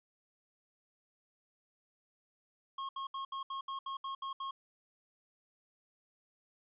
square tone bursts, 1083 Hz, C#6, 41 cents flat, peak -38 dBFS, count 10, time 2.78-4.51 s, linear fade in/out 5 ms, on 110 ms, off 70 ms, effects resampled to 8000 Hz

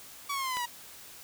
sawtooth exponential sweep, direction down, 1145 to 948 Hz, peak -27 dBFS, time 0.29-0.66 s, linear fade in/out 10 ms
click, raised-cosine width 0.2 ms, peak -19 dBFS, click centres 0.57 s
effects white hiss -49 dBFS RMS until 1.23 s

